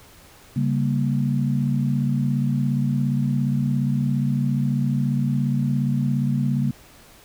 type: chord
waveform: sine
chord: G diminished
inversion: second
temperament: equal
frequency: 138.59 / 196 / 233.1 Hz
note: Db3 / G3 / Bb3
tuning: 0 / 0 / 0 cents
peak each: -21 / -26 / -24 dBFS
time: 0.56-6.71 s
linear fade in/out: 5 ms
effects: pink hiss -49 dBFS RMS until 7.24 s